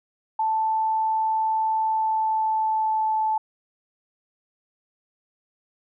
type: tone with pitch glide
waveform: sine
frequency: 880 to 871.9 Hz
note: A5 to A5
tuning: 0 to -16 cents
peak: -20 dBFS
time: 0.39-3.38 s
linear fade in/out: 5 ms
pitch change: -16 cents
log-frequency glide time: 1.8-3.19 s
effects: none